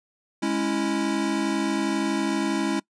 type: chord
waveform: square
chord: C# minor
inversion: second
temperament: equal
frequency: 207.7 / 277.2 / 329.6 Hz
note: G#3 / C#4 / E4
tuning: 0 / 0 / 0 cents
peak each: -29 / -28 / -27 dBFS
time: 0.42-2.8 s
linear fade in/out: 10 ms
effects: noise-tail reverb RT60 0.1 s tail -23 dB re dry + resampled to 22050 Hz